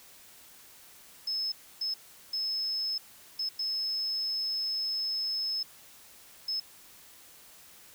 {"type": "tone bursts at uneven times", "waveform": "sine", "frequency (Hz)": 5200, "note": "E8", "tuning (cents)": -24, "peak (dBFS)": -29, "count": 6, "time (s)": [[1.27, 1.52], [1.81, 1.94], [2.33, 2.98], [3.39, 3.49], [3.59, 5.63], [6.48, 6.6]], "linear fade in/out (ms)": 5, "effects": ["white hiss -54 dBFS RMS until 7.94 s"]}